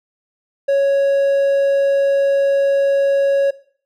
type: tone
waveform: triangle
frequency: 554.4 Hz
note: C#5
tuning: in tune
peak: -10 dBFS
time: 0.68-3.51 s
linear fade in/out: 10 ms
effects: noise-tail reverb RT60 0.5 s tail -18 dB re dry